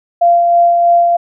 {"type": "tone with tremolo", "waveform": "sine", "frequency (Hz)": 690, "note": "F5", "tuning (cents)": -21, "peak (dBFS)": -5, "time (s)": [0.21, 1.17], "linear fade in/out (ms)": 10, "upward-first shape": "sine", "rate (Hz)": 3.1, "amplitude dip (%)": 30, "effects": []}